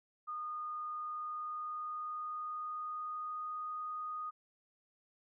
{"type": "tone with pitch glide", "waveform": "sine", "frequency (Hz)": [1226, 1238.8], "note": ["D#6", "D#6"], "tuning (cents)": [-26, -8], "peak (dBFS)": -38, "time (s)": [0.27, 4.31], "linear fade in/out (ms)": 20, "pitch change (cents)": 18, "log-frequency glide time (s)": [0.85, 3.73], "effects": []}